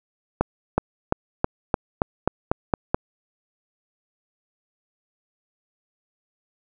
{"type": "accelerating click train", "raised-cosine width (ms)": 1, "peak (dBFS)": -4, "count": 10, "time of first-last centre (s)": [0.41, 2.945], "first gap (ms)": 370, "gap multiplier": 0.93, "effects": []}